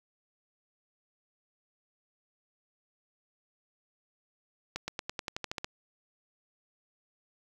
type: accelerating click train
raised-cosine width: 0.2 ms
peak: -17 dBFS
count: 11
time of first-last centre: 4.76-5.645 s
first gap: 120 ms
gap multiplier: 0.93
effects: 8-bit